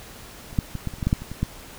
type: clicks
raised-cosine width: 5 ms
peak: -27 / -7 / -17 / -14 / -23 / -28 / -14 / -8 / -6 / -23 / -20 / -9 dBFS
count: 12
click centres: 0.529 / 0.588 / 0.753 / 0.873 / 0.938 / 0.985 / 1.028 / 1.07 / 1.129 / 1.22 / 1.316 / 1.43 s
effects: pink hiss -43 dBFS RMS until 1.78 s